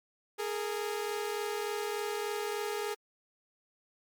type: tone pair together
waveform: sawtooth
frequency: 415.1 / 458.5 Hz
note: G#4 / A#4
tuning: -1 / -29 cents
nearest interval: major second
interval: 172 cents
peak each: -30 / -34 dBFS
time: 0.38-2.95 s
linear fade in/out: 20 ms
effects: MP3 96 kbps